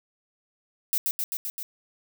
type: noise with echo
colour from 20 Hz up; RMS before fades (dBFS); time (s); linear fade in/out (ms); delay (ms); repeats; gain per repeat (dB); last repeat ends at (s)
violet; -24; 0.93-0.98; 0; 130; 5; -2; 1.63
effects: none